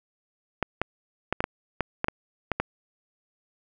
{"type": "clicks", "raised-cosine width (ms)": 0.5, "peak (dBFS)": -9, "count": 10, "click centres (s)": [0.627, 0.816, 1.326, 1.405, 1.441, 1.807, 2.044, 2.084, 2.517, 2.6], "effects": []}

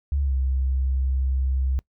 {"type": "tone with pitch glide", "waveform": "sine", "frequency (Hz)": [70.5, 65.78], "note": ["C#2", "C2"], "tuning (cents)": [30, 10], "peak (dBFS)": -20, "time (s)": [0.12, 1.79], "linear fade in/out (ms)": 0, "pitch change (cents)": -120, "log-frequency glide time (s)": [0.22, 0.34], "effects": ["noise-tail reverb RT60 0.1 s tail -23 dB re dry"]}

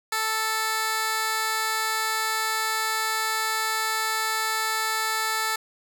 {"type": "tone with high-pass filter", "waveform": "15% pulse", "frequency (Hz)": 440, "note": "A4", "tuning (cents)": 0, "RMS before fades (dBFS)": -26, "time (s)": [0.12, 5.56], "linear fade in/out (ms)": 5, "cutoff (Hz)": 1100, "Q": 0.62, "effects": []}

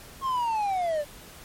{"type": "linear sweep", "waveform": "triangle", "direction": "down", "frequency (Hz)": [1089, 568], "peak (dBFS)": -22, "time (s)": [0.21, 1.05], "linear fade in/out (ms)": 50, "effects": ["pink hiss -47 dBFS RMS until 1.44 s", "MP3 64 kbps"]}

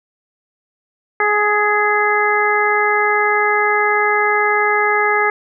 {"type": "harmonic tone with a mistuned harmonic", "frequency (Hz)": 418.4, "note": "G#4", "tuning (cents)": 13, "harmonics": [1, 2, 3, 4, 5], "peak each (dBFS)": [-19, -19, -19, -19, -19], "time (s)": [1.2, 5.3], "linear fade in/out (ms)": 2, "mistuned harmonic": 5, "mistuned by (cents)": -26, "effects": []}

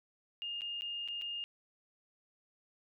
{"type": "tone with dropouts", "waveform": "sine", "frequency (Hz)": 2828, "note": "F7", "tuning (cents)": 21, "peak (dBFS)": -37, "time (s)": [0.42, 1.44], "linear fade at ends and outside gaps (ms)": 0, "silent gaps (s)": [[0.609, 0.618], [0.81, 0.82], [1.077, 1.085], [1.214, 1.22]], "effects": []}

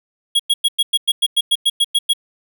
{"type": "tone bursts", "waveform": "square", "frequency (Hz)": 3311, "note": "G#7", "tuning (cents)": -6, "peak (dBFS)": -12, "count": 13, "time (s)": [0.35, 2.135], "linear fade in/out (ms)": 10, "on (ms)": 45, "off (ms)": 100, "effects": []}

